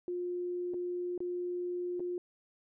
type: tone with dropouts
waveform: sine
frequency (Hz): 355.2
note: F4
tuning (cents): +29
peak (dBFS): -33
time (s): 0.08-2.18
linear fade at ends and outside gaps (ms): 1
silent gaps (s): 0.737-0.742 / 1.178-1.204 / 1.996-2.003
effects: none